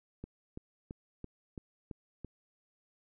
click train, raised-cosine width 3 ms, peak -29 dBFS, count 7, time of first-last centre 0.24-2.247 s, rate 2.99 Hz, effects none

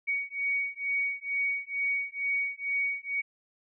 sine beating tone pair, 2243 / 2245.2 Hz, C#7 / C#7, +20 / +22 cents, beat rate 2.2 Hz, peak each -31 dBFS, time 0.07-3.22 s, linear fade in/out 20 ms, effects none

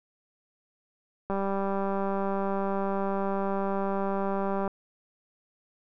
click train, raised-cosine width 1 ms, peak -17 dBFS, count 663, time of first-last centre 1.3-4.678 s, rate 196 Hz, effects none

